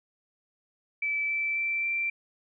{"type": "tone with pitch steps", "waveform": "sine", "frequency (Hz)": [2312, 2325, 2339, 2352], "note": ["D7", "D7", "D7", "D7"], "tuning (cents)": [-28, -18, -8, 2], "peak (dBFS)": -26, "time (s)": [1.02, 2.1], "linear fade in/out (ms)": 5, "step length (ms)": 270, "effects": []}